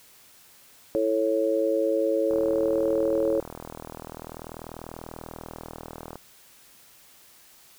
sine chord, A major, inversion second, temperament just, 330 / 440 / 550 Hz, E4 / A4 / C#5, +2 / 0 / -14 cents, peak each -27 / -26 / -24 dBFS, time 0.95-3.4 s, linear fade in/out 0 ms
click train, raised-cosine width 1 ms, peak -23 dBFS, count 156, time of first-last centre 2.31-6.156 s, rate 40.3 Hz
effects white hiss -54 dBFS RMS until 7.78 s

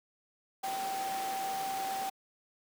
sine tone in noise, 775 Hz, G5, 20 cents flat, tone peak -33 dBFS, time 0.63-2.1 s, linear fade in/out 10 ms, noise pink, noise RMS -40 dBFS, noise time 0.63-2.1 s, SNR +4 dB, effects high-pass 300 Hz 12 dB/octave

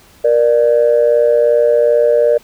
sine tone pair together, 471.8 / 594.4 Hz, A#4 / D5, +21 / +21 cents, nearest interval major third, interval 400 cents, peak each -10 dBFS, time 0.24-2.38 s, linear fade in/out 10 ms, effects tanh soft clip ceiling -2 dBFS + pink hiss -46 dBFS RMS until 2.43 s

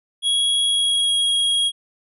square tone with pitch glide, 3322 to 3291 Hz, G#7 to G#7, 0 to -16 cents, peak -17 dBFS, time 0.22-1.72 s, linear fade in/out 50 ms, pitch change -16 cents, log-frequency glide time 0.63-1.34 s, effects resampled to 32000 Hz

